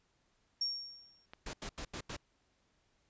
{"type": "tone with exponential decay", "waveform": "sine", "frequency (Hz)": 5530, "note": "F8", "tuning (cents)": -18, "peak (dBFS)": -30, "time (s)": [0.61, 1.26], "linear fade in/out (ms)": 5, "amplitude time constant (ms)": 140}
{"type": "click", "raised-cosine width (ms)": 0.3, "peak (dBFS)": -32, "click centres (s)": 1.335}
{"type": "noise bursts", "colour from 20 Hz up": "pink", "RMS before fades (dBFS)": -42, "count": 5, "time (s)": [1.46, 2.166], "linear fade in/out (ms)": 5, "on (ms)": 74, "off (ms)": 84}
{"effects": ["pink hiss -75 dBFS RMS until 3.09 s", "resampled to 16000 Hz"]}